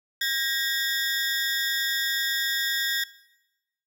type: ring-modulated tone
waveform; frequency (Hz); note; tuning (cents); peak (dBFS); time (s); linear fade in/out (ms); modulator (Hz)
20% pulse; 1753; A6; -7; -16; 0.21-3.04; 5; 136
effects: noise-tail reverb RT60 1.0 s tail -20 dB re dry